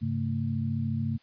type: tone cluster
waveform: sine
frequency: 101.7 / 135.8 / 224.2 Hz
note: G#2 / C#3 / A3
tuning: -36 / -35 / +33 cents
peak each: -31 dBFS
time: 0.01-1.18 s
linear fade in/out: 20 ms
effects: white hiss -63 dBFS RMS until 1.22 s + resampled to 11025 Hz